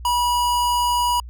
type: tone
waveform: square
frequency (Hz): 971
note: B5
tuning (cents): -30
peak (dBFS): -18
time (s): 0.05-1.2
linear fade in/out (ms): 2
effects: added 60 Hz sine -33 dBFS peak until 1.29 s